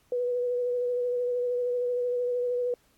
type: tone with vibrato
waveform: sine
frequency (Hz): 490.9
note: B4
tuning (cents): -10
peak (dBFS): -25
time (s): 0.12-2.74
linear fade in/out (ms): 2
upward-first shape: sine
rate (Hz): 13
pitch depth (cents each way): 19
effects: pink hiss -66 dBFS RMS until 2.97 s + AAC 64 kbps